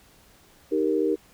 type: chord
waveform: sine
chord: Eb major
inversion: none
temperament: equal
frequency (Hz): 311.1 / 392 / 466.2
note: Eb4 / G4 / Bb4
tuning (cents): 0 / 0 / 0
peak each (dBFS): -25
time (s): 0.71-1.16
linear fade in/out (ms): 20
effects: pink hiss -56 dBFS RMS until 1.33 s